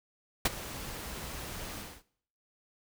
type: noise with ADSR envelope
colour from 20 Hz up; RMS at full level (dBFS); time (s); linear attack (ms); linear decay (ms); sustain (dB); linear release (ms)
pink; -23; 0.45-2.03; 7; 25; -18; 260
effects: noise-tail reverb RT60 0.6 s tail -20 dB re dry